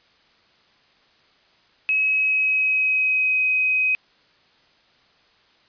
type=tone with pitch glide; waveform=sine; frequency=2559 to 2522 Hz; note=D#7 to D#7; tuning=+48 to +23 cents; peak=-17 dBFS; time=1.89-3.95 s; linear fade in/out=0 ms; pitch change=-25 cents; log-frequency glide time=2.01-3.41 s; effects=white hiss -58 dBFS RMS until 5.68 s + resampled to 11025 Hz